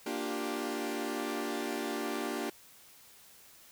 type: chord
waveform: sawtooth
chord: G minor seventh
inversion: first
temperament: equal with one note detuned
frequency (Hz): 233.1 / 293.7 / 352.5 / 392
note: Bb3 / D4 / F4 / G4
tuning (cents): 0 / 0 / +16 / 0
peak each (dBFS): -36 / -34 / -36 / -35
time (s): 0.06-2.5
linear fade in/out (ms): 5
effects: white hiss -57 dBFS RMS until 3.71 s